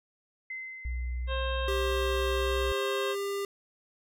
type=tone with exponential decay; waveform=sine; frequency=2060 Hz; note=C7; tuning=28 cents flat; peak=-34 dBFS; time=0.5-2.11 s; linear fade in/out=5 ms; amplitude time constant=350 ms
type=tone; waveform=sine; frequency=61.74 Hz; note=B1; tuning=in tune; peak=-30 dBFS; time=0.85-2.72 s; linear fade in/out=0 ms
type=harmonic tone; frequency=532 Hz; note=C5; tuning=29 cents sharp; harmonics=1 / 2 / 3 / 5 / 6 / 7; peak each=-34 / -37 / -39 / -41 / -42 / -42 dBFS; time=1.27-3.16 s; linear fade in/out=50 ms
type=tone with pitch glide; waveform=square; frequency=392 to 399.3 Hz; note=G4 to G4; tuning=0 to +32 cents; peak=-31 dBFS; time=1.68-3.45 s; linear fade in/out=2 ms; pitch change=+32 cents; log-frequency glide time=2.3-2.83 s
effects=none